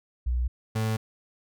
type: tone pair in turn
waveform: sine / 35% pulse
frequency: 61.2 / 110.19 Hz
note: B1 / A2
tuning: -15 / +3 cents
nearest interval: minor seventh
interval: 1018 cents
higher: second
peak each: -23 dBFS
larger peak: neither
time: 0.26-0.48 / 0.75-0.97 s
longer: neither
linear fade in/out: 10 ms
effects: none